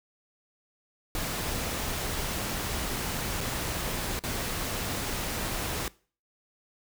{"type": "noise with dropouts", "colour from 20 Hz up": "pink", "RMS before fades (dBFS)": -32, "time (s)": [1.15, 5.88], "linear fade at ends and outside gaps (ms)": 1, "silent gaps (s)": [[3.407, 3.411], [4.192, 4.237]], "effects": ["noise-tail reverb RT60 0.4 s tail -21 dB re dry"]}